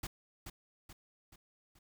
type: noise with echo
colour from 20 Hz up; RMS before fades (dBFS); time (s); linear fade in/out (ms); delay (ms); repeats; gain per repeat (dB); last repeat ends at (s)
pink; -40; 0.03-0.07; 5; 430; 4; -6; 1.79
effects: none